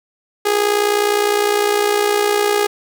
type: tone with amplitude modulation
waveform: sawtooth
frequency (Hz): 413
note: G#4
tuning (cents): -10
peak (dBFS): -7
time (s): 0.45-2.67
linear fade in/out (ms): 10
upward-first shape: sine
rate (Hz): 59.8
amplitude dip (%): 65
effects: none

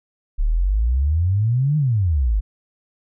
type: exponential two-way sweep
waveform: sine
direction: up then down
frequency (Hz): 34.65 to 155.56 to 46.53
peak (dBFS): -15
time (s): 0.38-2.41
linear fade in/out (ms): 20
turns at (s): 1.77
effects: none

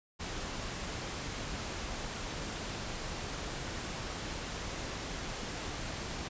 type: noise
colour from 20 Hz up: pink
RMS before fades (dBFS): -39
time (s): 0.19-6.29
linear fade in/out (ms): 20
effects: resampled to 16000 Hz

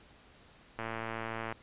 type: click train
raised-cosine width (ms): 0.5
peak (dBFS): -22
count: 84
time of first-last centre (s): 0.79-1.525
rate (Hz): 113
effects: pink hiss -59 dBFS RMS until 1.62 s + resampled to 8000 Hz

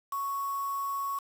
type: tone with quantisation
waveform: sine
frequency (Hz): 1108.7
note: C#6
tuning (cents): 0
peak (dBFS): -30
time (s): 0.12-1.19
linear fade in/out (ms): 5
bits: 7
effects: none

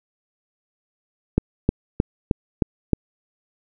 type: click train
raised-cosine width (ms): 3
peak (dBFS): -3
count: 6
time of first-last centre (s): 1.38-2.933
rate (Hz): 3.22
effects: none

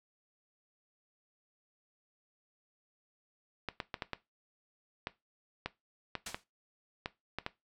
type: clicks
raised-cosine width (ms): 0.3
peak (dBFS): -19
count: 12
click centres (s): 3.687 / 3.802 / 3.942 / 4.022 / 4.133 / 5.071 / 5.66 / 6.153 / 6.345 / 7.059 / 7.386 / 7.464
type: noise with exponential decay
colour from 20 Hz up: white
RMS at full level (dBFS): -35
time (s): 6.26-6.44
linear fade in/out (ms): 5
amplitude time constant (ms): 39
effects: noise-tail reverb RT60 0.2 s tail -17 dB re dry + low-pass 8000 Hz 12 dB/octave

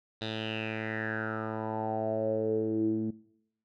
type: tone with low-pass filter sweep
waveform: 10% pulse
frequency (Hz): 110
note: A2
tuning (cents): 0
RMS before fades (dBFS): -32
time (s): 0.21-3.11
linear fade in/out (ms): 10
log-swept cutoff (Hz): 3800 to 260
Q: 6.5
effects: noise-tail reverb RT60 0.8 s tail -22 dB re dry

